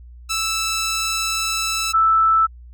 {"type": "tone pair in turn", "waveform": ["10% pulse", "sine"], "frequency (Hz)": [1318.5, 1318.5], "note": ["E6", "E6"], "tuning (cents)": [0, 0], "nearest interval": "unison", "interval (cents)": 0, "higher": "neither", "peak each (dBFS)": -12, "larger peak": "neither", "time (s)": [[0.29, 1.93], [1.93, 2.47]], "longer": "first", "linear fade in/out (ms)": 20, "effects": ["added 60 Hz sine -38 dBFS peak until 2.73 s"]}